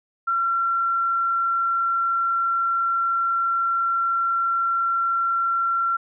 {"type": "tone", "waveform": "sine", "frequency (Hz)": 1363, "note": "F6", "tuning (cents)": -43, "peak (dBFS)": -19, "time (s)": [0.27, 5.97], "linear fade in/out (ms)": 10, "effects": []}